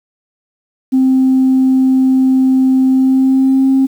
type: tone with pitch glide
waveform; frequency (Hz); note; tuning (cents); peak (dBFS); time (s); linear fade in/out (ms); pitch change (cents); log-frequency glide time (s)
sine; 261.6 to 266.9; C4 to C4; 0 to +35; -6; 0.92-3.87; 20; +35; 2.88-3.69
effects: tanh soft clip ceiling -4 dBFS + 7-bit